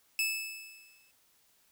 sawtooth tone with exponential decay, 2615 Hz, E7, 15 cents flat, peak -23 dBFS, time 0.19-1.11 s, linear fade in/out 1 ms, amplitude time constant 200 ms, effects white hiss -68 dBFS RMS until 1.71 s

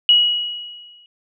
sine tone with exponential decay, 2911 Hz, F#7, 29 cents flat, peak -7 dBFS, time 0.09-1.06 s, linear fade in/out 1 ms, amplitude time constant 210 ms, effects none

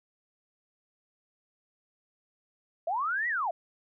sine linear two-way sweep, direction up then down, 622.3 to 1977 to 622.3 Hz, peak -27 dBFS, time 2.87-3.51 s, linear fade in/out 5 ms, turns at 3.28 s, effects none

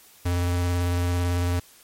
square tone with vibrato, 88.1 Hz, F2, 16 cents sharp, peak -22 dBFS, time 0.25-1.6 s, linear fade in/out 10 ms, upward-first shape sine, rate 18 Hz, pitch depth 15 cents each way, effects white hiss -52 dBFS RMS until 1.83 s + MP3 64 kbps

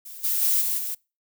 violet noise with level steps, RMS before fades -40 / -24 / -21 / -25 / -30 dBFS, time 0.05-0.95 s, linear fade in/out 10 ms, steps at 0.23 / 0.41 / 0.6 / 0.77 s, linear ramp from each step 20 ms, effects noise-tail reverb RT60 0.3 s tail -26 dB re dry

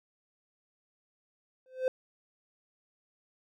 triangle tone with exponential growth, 516 Hz, C5, 24 cents flat, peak -20 dBFS, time 1.66-1.88 s, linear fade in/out 1 ms, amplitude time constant 46 ms, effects none

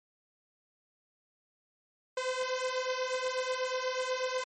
sawtooth beating tone pair, 508 / 516.2 Hz, B4 / C5, +49 / -23 cents, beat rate 8.2 Hz, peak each -30 dBFS, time 2.17-4.44 s, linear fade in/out 5 ms, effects MP3 32 kbps

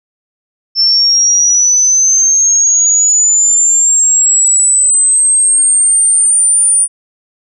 sine linear sweep, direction up, 5340 to 9397 Hz, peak -6 dBFS, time 0.75-6.88 s, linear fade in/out 50 ms, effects none

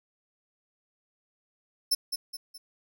sawtooth tone with echo, 5300 Hz, E8, 9 cents sharp, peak -19 dBFS, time 1.91-1.95 s, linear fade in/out 10 ms, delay 210 ms, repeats 3, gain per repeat -7 dB, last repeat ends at 2.58 s, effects none

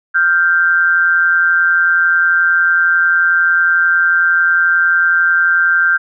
sine tone pair together, 1397 / 1568.1 Hz, F6 / G6, 0 / 0 cents, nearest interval major second, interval 200 cents, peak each -13 / -11 dBFS, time 0.14-5.98 s, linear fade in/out 20 ms, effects none

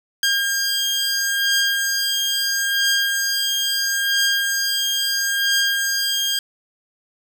15% pulse beating tone pair, 1609 / 1609.75 Hz, G6 / G6, +45 / +46 cents, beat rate 0.75 Hz, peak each -17 / -13 dBFS, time 0.23-6.39 s, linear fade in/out 2 ms, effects none

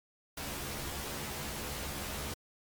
pink noise with comb filter, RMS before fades -39 dBFS, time 0.37-2.34 s, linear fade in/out 5 ms, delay 14 ms, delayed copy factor +0.8, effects MP3 96 kbps

